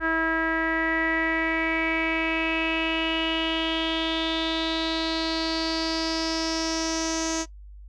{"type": "tone with low-pass filter sweep", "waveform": "sawtooth", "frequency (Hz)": 324.3, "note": "E4", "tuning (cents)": -28, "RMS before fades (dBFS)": -26, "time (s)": [0, 7.46], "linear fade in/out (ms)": 50, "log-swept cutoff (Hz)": [1600, 6400], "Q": 6.8, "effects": ["noise-tail reverb RT60 0.1 s tail -17 dB re dry", "added 50 Hz sine -41 dBFS peak until 7.88 s"]}